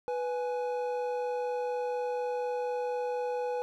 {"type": "tone pair together", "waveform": "triangle", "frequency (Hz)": [493.9, 837.9], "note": ["B4", "G#5"], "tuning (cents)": [0, 15], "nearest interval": "major sixth", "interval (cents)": 915, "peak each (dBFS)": [-29, -34], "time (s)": [0.08, 3.62], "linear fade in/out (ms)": 0, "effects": []}